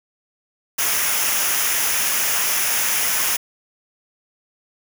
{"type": "noise with comb filter", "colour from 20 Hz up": "white", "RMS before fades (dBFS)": -20, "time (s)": [0.78, 3.37], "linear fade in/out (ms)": 10, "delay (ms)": 0.24, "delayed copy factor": -0.6, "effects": []}